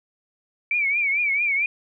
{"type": "tone with vibrato", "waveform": "sine", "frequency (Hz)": 2300, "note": "D7", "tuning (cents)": -37, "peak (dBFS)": -19, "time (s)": [0.71, 1.66], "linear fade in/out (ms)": 2, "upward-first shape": "triangle", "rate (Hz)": 4.5, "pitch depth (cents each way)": 120, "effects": []}